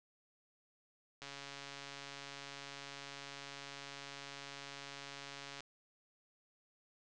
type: click train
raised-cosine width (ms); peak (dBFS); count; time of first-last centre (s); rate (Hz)
0.2; -30; 615; 1.22-5.606; 140
effects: resampled to 24000 Hz